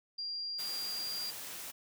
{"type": "tone", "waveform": "sine", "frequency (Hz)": 4772, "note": "D8", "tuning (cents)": 27, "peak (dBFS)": -36, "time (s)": [0.18, 1.31], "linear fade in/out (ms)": 10}
{"type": "high-pass noise", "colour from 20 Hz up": "white", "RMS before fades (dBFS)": -44, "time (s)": [0.58, 1.72], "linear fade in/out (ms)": 20, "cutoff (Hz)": 120, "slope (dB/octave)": 12}
{"effects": []}